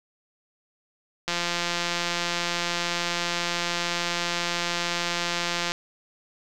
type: click train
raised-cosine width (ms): 0.2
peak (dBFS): -9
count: 769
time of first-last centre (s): 1.28-5.719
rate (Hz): 173
effects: none